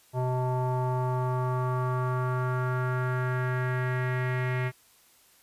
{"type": "tone with low-pass filter sweep", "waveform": "square", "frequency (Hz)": 126.9, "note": "B2", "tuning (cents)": 47, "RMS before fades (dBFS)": -28, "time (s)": [0.13, 4.72], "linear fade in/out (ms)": 50, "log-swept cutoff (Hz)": [800, 2100], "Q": 3.7, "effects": ["white hiss -60 dBFS RMS until 5.42 s", "resampled to 32000 Hz"]}